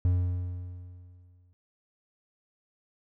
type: tone with exponential decay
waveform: triangle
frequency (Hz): 89.6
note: F2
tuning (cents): +45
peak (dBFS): -18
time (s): 0.05-1.53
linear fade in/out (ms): 0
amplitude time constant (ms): 320
effects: none